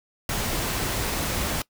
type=noise; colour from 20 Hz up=pink; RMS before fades=-27 dBFS; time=0.29-1.62 s; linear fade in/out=2 ms; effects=noise-tail reverb RT60 0.1 s tail -21 dB re dry